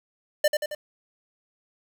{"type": "tone with echo", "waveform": "square", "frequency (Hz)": 598, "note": "D5", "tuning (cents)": 31, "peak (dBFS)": -17, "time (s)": [0.44, 0.48], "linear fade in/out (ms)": 5, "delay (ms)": 90, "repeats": 3, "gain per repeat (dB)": -5, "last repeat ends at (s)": 0.75, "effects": ["8-bit"]}